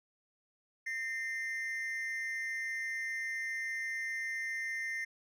triangle tone pair together, 1827 / 2082 Hz, A#6 / C7, -35 / -9 cents, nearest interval major second, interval 226 cents, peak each -36 / -36 dBFS, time 0.86-5.05 s, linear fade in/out 10 ms, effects none

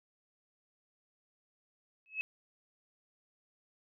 sine tone with exponential growth, 2581 Hz, E7, 37 cents flat, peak -28 dBFS, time 2.06-2.21 s, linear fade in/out 0 ms, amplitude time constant 32 ms, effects none

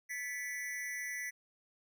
square tone with amplitude modulation, 1976 Hz, B6, in tune, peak -35 dBFS, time 0.09-1.31 s, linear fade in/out 20 ms, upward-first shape sine, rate 251 Hz, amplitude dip 80%, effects none

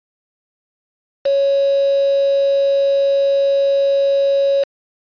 sine tone with quantisation, 554.4 Hz, C#5, in tune, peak -12 dBFS, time 1.25-4.64 s, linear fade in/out 10 ms, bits 4, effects resampled to 11025 Hz

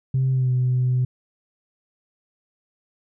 sine tone with pitch glide, 131.6 to 126.39 Hz, C3 to B2, +10 to +40 cents, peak -16 dBFS, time 0.14-1.05 s, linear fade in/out 5 ms, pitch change -70 cents, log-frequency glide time 0.31-0.51 s, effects tanh soft clip ceiling -14 dBFS

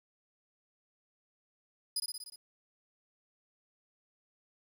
25% pulse tone with echo, 4978 Hz, D#8, in tune, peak -26 dBFS, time 1.96-2 s, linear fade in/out 5 ms, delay 60 ms, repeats 6, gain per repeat -3 dB, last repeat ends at 2.36 s, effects 11-bit

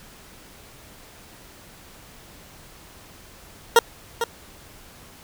20% pulse tone with echo, 466.2 Hz, A#4, in tune, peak -5 dBFS, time 3.76-3.79 s, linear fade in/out 2 ms, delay 450 ms, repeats 1, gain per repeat -11 dB, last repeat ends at 4.24 s, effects pink hiss -47 dBFS RMS until 5.23 s

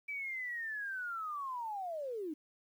sine linear sweep, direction down, 2319 to 288.2 Hz, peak -37 dBFS, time 0.08-2.34 s, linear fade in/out 10 ms, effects 11-bit

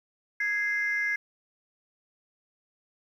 sine tone pair together, 1661.2 / 2082 Hz, G#6 / C7, 0 / -9 cents, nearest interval major third, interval 391 cents, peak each -27 dBFS, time 0.4-1.16 s, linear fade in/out 5 ms, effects tanh soft clip ceiling -20 dBFS + 10-bit

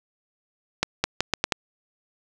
accelerating click train, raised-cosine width 0.2 ms, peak -3 dBFS, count 6, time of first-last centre 0.83-1.522 s, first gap 210 ms, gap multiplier 0.79, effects none

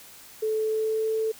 sine tone with pitch glide, 435.6 to 441.2 Hz, A4 to A4, -17 to +5 cents, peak -23 dBFS, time 0.42-1.32 s, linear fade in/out 10 ms, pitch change +22 cents, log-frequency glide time 0.57-1.18 s, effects white hiss -48 dBFS RMS until 1.39 s

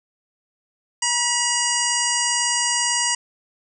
harmonic tone with a mistuned harmonic, 958 Hz, A#5, 47 cents sharp, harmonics 1 / 2 / 3 / 5 / 6 / 7 / 8 / 9, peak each -27 / -27 / -27 / -27 / -27 / -27 / -27 / -27 dBFS, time 1.02-3.15 s, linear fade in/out 5 ms, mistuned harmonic 2, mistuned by +26 cents, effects none

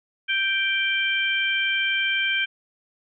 harmonic tone, 784 Hz, G5, in tune, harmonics 2 / 3 / 4, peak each -25 / -24 / -26 dBFS, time 0.28-2.46 s, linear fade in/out 20 ms, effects none

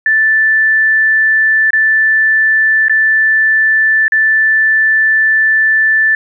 sine tone with dropouts, 1760 Hz, A6, in tune, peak -7 dBFS, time 0.06-6.15 s, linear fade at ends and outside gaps 2 ms, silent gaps 1.706-1.732 / 2.883-2.896 / 4.081-4.121 s, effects none

